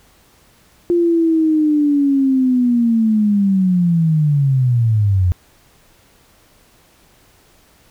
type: linear sweep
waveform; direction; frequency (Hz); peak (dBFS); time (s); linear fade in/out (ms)
sine; down; 349.2 to 86.8; -11; 0.9-5.32; 0
effects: pink hiss -52 dBFS RMS until 7.9 s